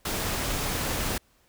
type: noise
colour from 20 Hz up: pink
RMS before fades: -29 dBFS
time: 0.05-1.18 s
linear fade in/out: 5 ms
effects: pink hiss -64 dBFS RMS until 1.48 s